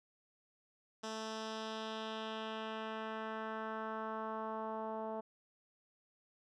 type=tone with low-pass filter sweep; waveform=10% pulse; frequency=220 Hz; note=A3; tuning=in tune; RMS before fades=-42 dBFS; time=1.03-5.21 s; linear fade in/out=10 ms; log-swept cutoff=6200 to 760 Hz; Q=1.8; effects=none